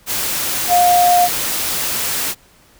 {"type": "tone in noise", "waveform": "sine", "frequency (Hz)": 710, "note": "F5", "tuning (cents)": 28, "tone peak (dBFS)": -9, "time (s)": [0.68, 1.29], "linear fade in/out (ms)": 50, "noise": "white", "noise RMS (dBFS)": -20, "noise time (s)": [0.06, 2.35], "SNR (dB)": 8, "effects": ["pink hiss -50 dBFS RMS until 2.79 s"]}